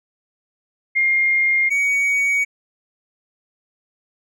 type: tone pair in turn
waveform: sine / triangle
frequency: 2122 / 2248 Hz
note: C7 / C#7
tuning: +24 / +24 cents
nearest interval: minor second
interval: 100 cents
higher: second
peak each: -14 dBFS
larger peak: neither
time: 0.95-1.7 / 1.7-2.45 s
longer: neither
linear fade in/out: 20 ms
effects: none